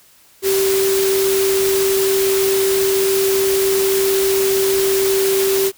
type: tone in noise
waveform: sine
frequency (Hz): 387.9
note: G4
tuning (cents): -18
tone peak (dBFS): -14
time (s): 0.42-5.72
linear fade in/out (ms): 50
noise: white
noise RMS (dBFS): -22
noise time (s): 0.42-5.72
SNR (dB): +5
effects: white hiss -50 dBFS RMS until 5.77 s